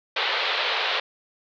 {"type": "band-pass noise", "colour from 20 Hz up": "white", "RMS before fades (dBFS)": -25, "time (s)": [0.16, 1], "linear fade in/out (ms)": 5, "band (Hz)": [420, 4100], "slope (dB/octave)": 48, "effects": []}